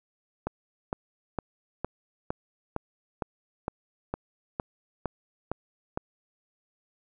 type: click train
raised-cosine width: 1 ms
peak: -15 dBFS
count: 13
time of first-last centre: 0.47-5.975 s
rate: 2.18 Hz
effects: none